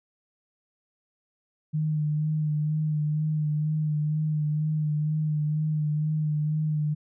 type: tone with vibrato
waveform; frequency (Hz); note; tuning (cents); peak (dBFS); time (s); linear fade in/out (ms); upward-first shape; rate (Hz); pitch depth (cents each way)
sine; 152.6; D#3; -33; -23; 1.73-6.95; 20; sine; 2.1; 27
effects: none